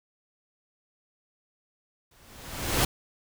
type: noise with exponential growth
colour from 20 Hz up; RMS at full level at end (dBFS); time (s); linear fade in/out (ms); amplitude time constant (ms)
pink; -21; 2.11-2.85; 5; 160
effects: none